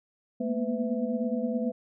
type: tone cluster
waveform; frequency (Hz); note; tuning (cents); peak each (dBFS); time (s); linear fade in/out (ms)
sine; 219.1 / 236.3 / 245.8 / 504 / 660; A3 / A#3 / B3 / B4 / E5; -7 / +24 / -8 / +35 / +2; -32 / -30 / -36 / -33 / -38; 0.4-1.72; 10
effects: none